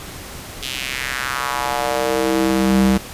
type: tone with high-pass filter sweep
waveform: square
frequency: 65.41 Hz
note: C2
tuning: in tune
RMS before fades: -19 dBFS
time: 0.62-2.98 s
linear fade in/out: 10 ms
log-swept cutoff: 3300 to 150 Hz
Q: 2.4
effects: pink hiss -34 dBFS RMS until 3.13 s + resampled to 32000 Hz